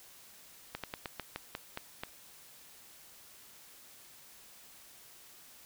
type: slowing click train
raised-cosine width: 0.3 ms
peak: -21 dBFS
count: 9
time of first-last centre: 0.75-2.035 s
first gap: 87 ms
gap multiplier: 1.17
effects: white hiss -56 dBFS RMS until 5.65 s